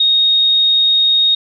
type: tone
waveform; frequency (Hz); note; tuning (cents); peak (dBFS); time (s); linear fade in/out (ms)
sine; 3729; A#7; 0; -9; 0-1.35; 5
effects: none